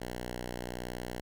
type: tone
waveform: 5% pulse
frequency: 61 Hz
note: B1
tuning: 21 cents flat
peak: -26 dBFS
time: 0-1.21 s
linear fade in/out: 10 ms
effects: none